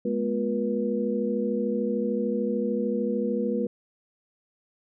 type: tone cluster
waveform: sine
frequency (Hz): 209.3 / 242.7 / 356.3 / 482.2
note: G#3 / B3 / F4 / B4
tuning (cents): +14 / -30 / +35 / -41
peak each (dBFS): -28 / -30 / -33 / -28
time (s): 0.05-3.67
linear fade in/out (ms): 5
effects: none